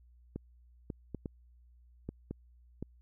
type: clicks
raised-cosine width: 3 ms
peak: -25 dBFS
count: 7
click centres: 0.36 / 0.902 / 1.147 / 1.258 / 2.09 / 2.31 / 2.826 s
effects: added 60 Hz sine -58 dBFS peak until 3.01 s